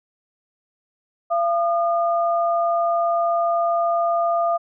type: tone pair together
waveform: sine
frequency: 681.9 / 1215 Hz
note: F5 / D#6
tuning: -42 / -42 cents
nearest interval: minor seventh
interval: 1000 cents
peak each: -18 / -24 dBFS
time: 1.3-4.58 s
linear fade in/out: 20 ms
effects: none

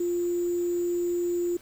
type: tone with sample-and-hold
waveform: sine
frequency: 349.2 Hz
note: F4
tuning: in tune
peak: -24 dBFS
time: 0-1.57 s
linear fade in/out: 5 ms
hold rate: 7350 Hz
effects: pink hiss -53 dBFS RMS until 1.61 s

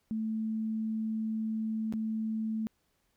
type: tone with dropouts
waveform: sine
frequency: 220 Hz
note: A3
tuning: in tune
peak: -30 dBFS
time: 0.11-2.67 s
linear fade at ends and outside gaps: 0 ms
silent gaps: 1.925-1.937 s
effects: pink hiss -75 dBFS RMS until 3.16 s

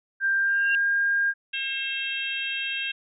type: tone with pitch glide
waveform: sine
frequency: 1585 to 1611.8 Hz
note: G6 to G6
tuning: +19 to +48 cents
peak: -20 dBFS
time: 0.2-1.34 s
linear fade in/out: 50 ms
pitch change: +29 cents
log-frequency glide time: 0.36-0.73 s
type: tone with exponential growth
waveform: sine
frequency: 2760 Hz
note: F7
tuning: 21 cents flat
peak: -22 dBFS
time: 0.47-0.75 s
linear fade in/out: 1 ms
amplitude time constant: 60 ms
type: harmonic tone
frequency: 537 Hz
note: C5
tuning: 45 cents sharp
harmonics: 3 / 4 / 5 / 6 / 7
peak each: -34 / -41 / -29 / -33 / -39 dBFS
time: 1.53-2.92 s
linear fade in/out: 10 ms
effects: none

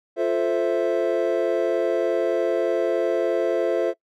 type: chord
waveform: triangle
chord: F major seventh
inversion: none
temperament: equal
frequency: 349.2 / 440 / 523.3 / 659.3 Hz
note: F4 / A4 / C5 / E5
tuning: 0 / 0 / 0 / 0 cents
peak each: -23 dBFS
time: 0.16-3.94 s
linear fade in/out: 50 ms
effects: noise-tail reverb RT60 0.1 s tail -22 dB re dry

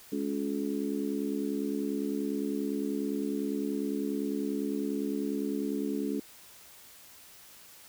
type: harmonic tone with a mistuned harmonic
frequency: 70 Hz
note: C#2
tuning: 18 cents sharp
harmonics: 3 / 4 / 5 / 6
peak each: -35 / -32 / -38 / -37 dBFS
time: 0.12-6.2 s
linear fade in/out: 5 ms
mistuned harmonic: 6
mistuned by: +30 cents
effects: white hiss -53 dBFS RMS until 7.88 s

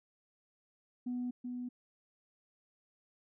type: tone with echo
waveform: sine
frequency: 246.9 Hz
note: B3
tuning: in tune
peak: -33 dBFS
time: 1.06-1.31 s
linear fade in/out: 10 ms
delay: 380 ms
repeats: 1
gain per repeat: -4 dB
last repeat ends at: 1.69 s
effects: tanh soft clip ceiling -31 dBFS

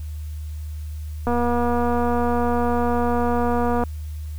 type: click train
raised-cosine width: 1 ms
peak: -10 dBFS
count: 617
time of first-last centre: 1.27-3.837 s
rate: 240 Hz
effects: added 76 Hz sine -28 dBFS peak until 4.38 s + white hiss -52 dBFS RMS until 4.38 s

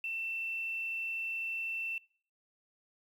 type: tone with quantisation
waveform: sine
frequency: 2682 Hz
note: E7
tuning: 29 cents sharp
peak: -34 dBFS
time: 0.04-1.98 s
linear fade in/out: 2 ms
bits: 10
effects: noise-tail reverb RT60 0.6 s tail -26 dB re dry

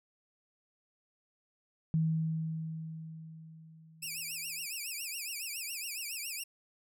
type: tone with exponential decay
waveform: sine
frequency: 160.3 Hz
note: E3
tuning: 48 cents flat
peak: -25 dBFS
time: 1.94-4.66 s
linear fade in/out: 0 ms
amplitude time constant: 590 ms
type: tone with vibrato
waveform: 10% pulse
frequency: 2544 Hz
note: D#7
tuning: 38 cents sharp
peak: -29 dBFS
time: 4.02-6.44 s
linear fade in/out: 10 ms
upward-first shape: triangle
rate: 7.2 Hz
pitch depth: 210 cents each way
effects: none

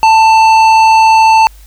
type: tone with tanh clipping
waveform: triangle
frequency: 887 Hz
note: A5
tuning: 14 cents sharp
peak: -5 dBFS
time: 0.03-1.47 s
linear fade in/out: 0 ms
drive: 16 dB
effects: added 50 Hz sine -34 dBFS peak until 1.66 s + white hiss -45 dBFS RMS until 1.66 s

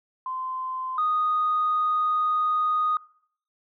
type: tone pair in turn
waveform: sine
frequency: 1034 / 1240 Hz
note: C6 / D#6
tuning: -21 / -6 cents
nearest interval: minor third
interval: 315 cents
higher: second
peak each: -28 / -20 dBFS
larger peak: second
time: 0.26-0.98 / 0.98-2.97 s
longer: second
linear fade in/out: 2 ms
effects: noise-tail reverb RT60 0.6 s tail -22 dB re dry + tanh soft clip ceiling -16 dBFS

